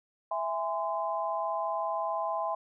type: chord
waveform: sine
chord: E augmented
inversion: none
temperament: just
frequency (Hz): 659.3 / 824.1 / 1030.1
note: E5 / G#5 / B#5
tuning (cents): 0 / -14 / -27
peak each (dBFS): -33 / -34 / -33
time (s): 0.31-2.55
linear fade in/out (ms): 5
effects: none